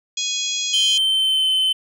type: harmonic tone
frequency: 830.6 Hz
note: G#5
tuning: in tune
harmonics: 3 / 4 / 5 / 6 / 7 / 8 / 9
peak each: -32 / -24 / -32 / -32 / -35 / -26 / -36 dBFS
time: 0.17-0.98 s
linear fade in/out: 5 ms
type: tone with pitch glide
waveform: triangle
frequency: 3125 to 3062 Hz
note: G7 to G7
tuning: -6 to -41 cents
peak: -14 dBFS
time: 0.73-1.73 s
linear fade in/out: 10 ms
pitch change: -35 cents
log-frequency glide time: 0.85-1.49 s
effects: none